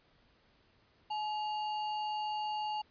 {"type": "tone with sample-and-hold", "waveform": "sine", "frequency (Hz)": 851, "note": "G#5", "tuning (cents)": 42, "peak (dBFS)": -33, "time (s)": [1.1, 2.82], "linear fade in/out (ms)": 10, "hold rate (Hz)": 3675, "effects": ["pink hiss -68 dBFS RMS until 2.9 s", "resampled to 11025 Hz"]}